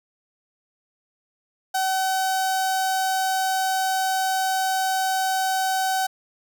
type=tone with notch filter; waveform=sawtooth; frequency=760 Hz; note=F#5; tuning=46 cents sharp; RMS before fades=-23 dBFS; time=1.74-6.07 s; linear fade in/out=10 ms; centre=2400 Hz; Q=1.4; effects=none